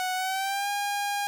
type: tone with pitch glide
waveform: sawtooth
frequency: 740 to 811.7 Hz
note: F#5 to G#5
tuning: 0 to -40 cents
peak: -23 dBFS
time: 0-1.27 s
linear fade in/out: 0 ms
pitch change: +160 cents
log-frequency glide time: 0.15-0.69 s
effects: none